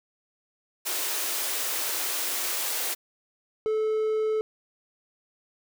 white high-pass noise, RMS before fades -29 dBFS, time 0.85-2.95 s, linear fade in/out 20 ms, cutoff 300 Hz, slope 48 dB/octave
triangle tone, 434.7 Hz, A4, 21 cents flat, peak -21 dBFS, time 3.66-4.41 s, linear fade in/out 0 ms
effects none

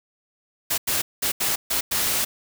white noise bursts at uneven times, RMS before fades -23 dBFS, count 6, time 0.7-0.78 / 0.87-1.02 / 1.22-1.32 / 1.4-1.56 / 1.7-1.81 / 1.91-2.25 s, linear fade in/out 10 ms, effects none

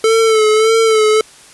square tone with vibrato, 440 Hz, A4, in tune, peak -9 dBFS, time 0.04-1.21 s, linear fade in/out 2 ms, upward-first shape sine, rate 1.7 Hz, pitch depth 45 cents each way, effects white hiss -41 dBFS RMS until 1.53 s + resampled to 24000 Hz

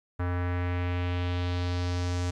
square tone with low-pass filter sweep, 88.8 Hz, F2, 29 cents sharp, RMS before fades -29 dBFS, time 0.19-2.31 s, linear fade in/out 10 ms, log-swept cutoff 1500 to 6900 Hz, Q 1.9, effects 11-bit

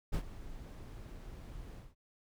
brown noise with ADSR envelope, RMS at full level -31 dBFS, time 0.12-1.95 s, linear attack 23 ms, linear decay 78 ms, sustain -16 dB, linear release 180 ms, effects none

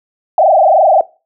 sine tone with frequency modulation, 700 Hz, F5, 4 cents sharp, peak -5 dBFS, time 0.38-1.01 s, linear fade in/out 2 ms, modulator 23 Hz, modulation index 4, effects noise-tail reverb RT60 0.3 s tail -20 dB re dry

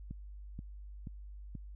click train, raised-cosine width 5 ms, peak -30 dBFS, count 4, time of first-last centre 0.11-1.552 s, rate 2.08 Hz, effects added 50 Hz sine -45 dBFS peak until 1.75 s

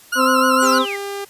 40% pulse tone with vibrato, 1396.9 Hz, F6, in tune, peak -17 dBFS, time 0.12-0.79 s, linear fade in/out 10 ms, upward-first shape sine, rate 6.5 Hz, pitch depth 82 cents each way
harmonic tone, 260 Hz, C4, 11 cents flat, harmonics 1 / 2 / 4 / 5, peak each -19 / -19 / -19 / -19 dBFS, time 0.15-0.86 s, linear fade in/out 50 ms
sine exponential sweep, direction down, 9070 to 1864.7 Hz, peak -24 dBFS, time 0.59-0.97 s, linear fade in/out 20 ms
sawtooth tone, 400 Hz, G4, 35 cents sharp, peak -21 dBFS, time 0.62-1.25 s, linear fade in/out 10 ms
effects white hiss -46 dBFS RMS until 1.29 s + resampled to 32000 Hz

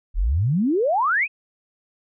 sine exponential sweep, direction up, 35.81 to 2634 Hz, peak -17 dBFS, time 0.14-1.28 s, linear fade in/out 50 ms, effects none

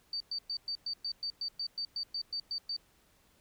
sine tone bursts, 4603 Hz, D8, 36 cents flat, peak -33 dBFS, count 15, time 0.13-2.765 s, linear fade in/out 2 ms, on 73 ms, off 110 ms, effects pink hiss -67 dBFS RMS until 3.4 s

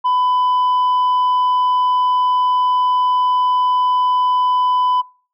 sine tone, 1000 Hz, B5, 21 cents sharp, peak -10 dBFS, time 0.04-5.02 s, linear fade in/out 20 ms, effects noise-tail reverb RT60 0.4 s tail -25 dB re dry + tanh soft clip ceiling -12 dBFS

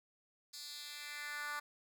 10% pulse tone with high-pass filter sweep, 293.7 Hz, D4, in tune, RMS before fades -45 dBFS, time 0.53-1.6 s, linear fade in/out 10 ms, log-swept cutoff 5000 to 1200 Hz, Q 2.1, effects none

